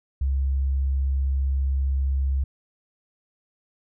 sine tone, 67.6 Hz, C#2, 43 cents flat, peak -20 dBFS, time 0.21-2.44 s, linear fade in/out 5 ms, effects none

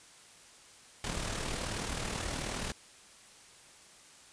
pink noise with amplitude modulation, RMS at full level -34 dBFS, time 1.04-2.72 s, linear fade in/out 2 ms, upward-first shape sine, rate 38.7 Hz, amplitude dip 50%, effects white hiss -56 dBFS RMS until 4.32 s + resampled to 22050 Hz

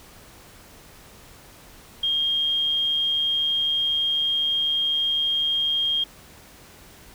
sine tone, 3226 Hz, G7, 49 cents sharp, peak -20 dBFS, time 2.03-6.04 s, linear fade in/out 5 ms, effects pink hiss -48 dBFS RMS until 7.14 s

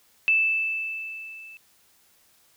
sine tone with level ramp, 2637 Hz, E7, in tune, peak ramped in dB -16 to -42 dBFS, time 0.28-1.57 s, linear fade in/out 0 ms, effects white hiss -61 dBFS RMS until 2.56 s

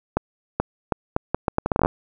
accelerating click train, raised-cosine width 1 ms, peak -5 dBFS, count 15, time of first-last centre 0.17-1.859 s, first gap 430 ms, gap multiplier 0.75, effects none

